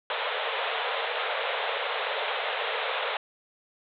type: band-pass noise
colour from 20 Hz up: pink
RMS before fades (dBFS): -30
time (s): 0.1-3.17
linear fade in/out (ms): 2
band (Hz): 440 to 3800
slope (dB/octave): 96
effects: none